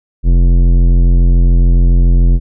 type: tone with tanh clipping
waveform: sine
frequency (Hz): 43.55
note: F1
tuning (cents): -4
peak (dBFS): -7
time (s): 0.23-2.4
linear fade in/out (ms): 50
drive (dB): 14
effects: none